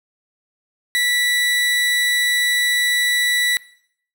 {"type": "tone", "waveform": "30% pulse", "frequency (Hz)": 1958, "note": "B6", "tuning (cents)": -15, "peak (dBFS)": -13, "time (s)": [0.95, 3.57], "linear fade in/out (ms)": 0, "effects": ["noise-tail reverb RT60 0.6 s tail -19 dB re dry"]}